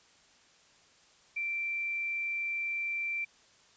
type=tone; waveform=sine; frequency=2349 Hz; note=D7; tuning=in tune; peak=-31 dBFS; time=1.36-3.25 s; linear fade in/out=10 ms; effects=white hiss -62 dBFS RMS until 3.76 s + resampled to 16000 Hz